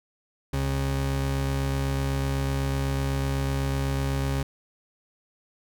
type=tone pair together; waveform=40% pulse; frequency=68 / 136 Hz; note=C#2 / C#3; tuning=-33 / -33 cents; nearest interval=octave; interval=1200 cents; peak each=-27 dBFS; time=0.53-4.43 s; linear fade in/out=5 ms; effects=none